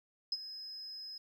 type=tone with ADSR envelope; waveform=sine; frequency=5090 Hz; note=D#8; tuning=39 cents sharp; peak=-29 dBFS; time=0.32-1.18 s; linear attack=4 ms; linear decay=38 ms; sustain=-14 dB; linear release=5 ms; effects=11-bit